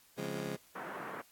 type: chord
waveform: 20% pulse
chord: Db major seventh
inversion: none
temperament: just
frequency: 138.59 / 173.24 / 207.9 / 259.9 Hz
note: Db3 / F3 / Ab3 / C4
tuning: 0 / -14 / +2 / -11 cents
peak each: -38 / -37 / -37 / -43 dBFS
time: 0.17-0.57 s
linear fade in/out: 20 ms
type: band-pass noise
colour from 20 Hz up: white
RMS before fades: -43 dBFS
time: 0.75-1.22 s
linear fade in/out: 10 ms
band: 160 to 1600 Hz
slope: 24 dB/octave
effects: white hiss -64 dBFS RMS until 1.31 s + AAC 64 kbps